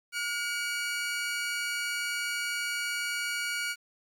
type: tone pair together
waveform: sawtooth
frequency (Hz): 1435 / 2278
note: F6 / C#7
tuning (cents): +47 / +47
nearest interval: minor sixth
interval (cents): 800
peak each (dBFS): -29 / -30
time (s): 0.12-3.76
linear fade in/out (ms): 50
effects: low-pass 11000 Hz 12 dB/octave + 10-bit